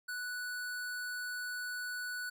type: tone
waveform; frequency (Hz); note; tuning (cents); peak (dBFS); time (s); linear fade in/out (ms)
square; 1480; F#6; 0; -38; 0.08-2.3; 10
effects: none